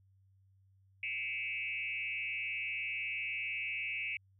sine tone with frequency modulation, 2435 Hz, D#7, 38 cents flat, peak -35 dBFS, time 1.03-4.17 s, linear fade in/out 2 ms, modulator 128 Hz, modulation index 2.2, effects added 96 Hz sine -64 dBFS peak until 4.39 s

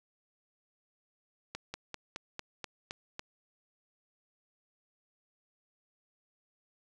slowing click train, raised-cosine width 0.2 ms, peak -21 dBFS, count 8, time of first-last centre 1.55-3.194 s, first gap 190 ms, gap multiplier 1.07, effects none

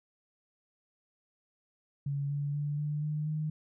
sine tone with pitch steps, 141.2 / 143.67 / 146.18 / 148.73 / 151.33 / 153.98 Hz, C#3 / D3 / D3 / D3 / D#3 / D#3, +32 / -38 / -8 / +22 / -48 / -18 cents, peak -30 dBFS, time 2.06-3.5 s, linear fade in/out 5 ms, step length 240 ms, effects none

